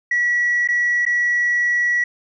sine tone with dropouts, 1935 Hz, B6, 36 cents flat, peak -14 dBFS, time 0.11-2.04 s, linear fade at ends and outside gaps 5 ms, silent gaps 0.676-0.686 / 1.053-1.063 s, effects tanh soft clip ceiling -12 dBFS

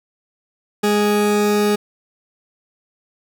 40% pulse tone pair together, 207.7 / 415.3 Hz, G#3 / G#4, 0 / 0 cents, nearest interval octave, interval 1200 cents, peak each -17 dBFS, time 0.83-1.76 s, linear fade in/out 10 ms, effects none

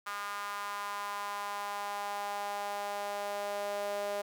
sawtooth tone with high-pass filter sweep, 203.4 Hz, G#3, 36 cents flat, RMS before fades -37 dBFS, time 0.06-4.22 s, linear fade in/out 10 ms, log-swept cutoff 1200 to 580 Hz, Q 3.6, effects none

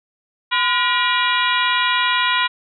harmonic tone with a mistuned harmonic, 478.9 Hz, A#4, 47 cents sharp, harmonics 2 / 3 / 4 / 5 / 6 / 7 / 8, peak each -20 / -22 / -23 / -24 / -25 / -25 / -26 dBFS, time 0.51-2.48 s, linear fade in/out 20 ms, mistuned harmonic 2, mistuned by +97 cents, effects none

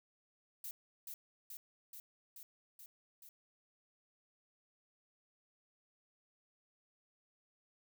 violet noise with echo, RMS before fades -45 dBFS, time 0.64-0.71 s, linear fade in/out 2 ms, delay 430 ms, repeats 6, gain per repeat -2 dB, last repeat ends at 3.29 s, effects none

